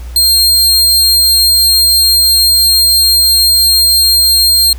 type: tone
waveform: sawtooth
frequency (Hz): 4201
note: C8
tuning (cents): +6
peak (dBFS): -3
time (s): 0.16-4.73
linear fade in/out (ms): 2
effects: added 60 Hz sine -22 dBFS peak until 4.78 s + pink hiss -39 dBFS RMS until 4.78 s